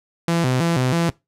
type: tone with vibrato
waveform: sawtooth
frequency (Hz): 146.83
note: D3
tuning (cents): 0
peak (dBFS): -13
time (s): 0.28-1.1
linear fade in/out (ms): 2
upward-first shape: square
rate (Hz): 3.1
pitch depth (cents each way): 240
effects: noise-tail reverb RT60 0.2 s tail -21 dB re dry + low-pass 10000 Hz 12 dB/octave